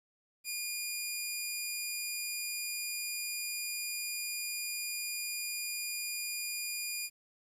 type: tone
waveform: 10% pulse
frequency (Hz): 2428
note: D#7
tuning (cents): -43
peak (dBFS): -26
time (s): 0.44-7.1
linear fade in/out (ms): 50
effects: resampled to 32000 Hz + 11-bit